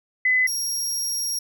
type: tone pair in turn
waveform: sine / 25% pulse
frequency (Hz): 2016 / 5607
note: B6 / F8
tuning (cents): +35 / +6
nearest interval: octave + tritone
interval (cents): 1771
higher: second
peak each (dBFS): -16 / -19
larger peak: first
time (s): 0.25-0.47 / 0.47-1.39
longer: second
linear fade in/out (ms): 5
effects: none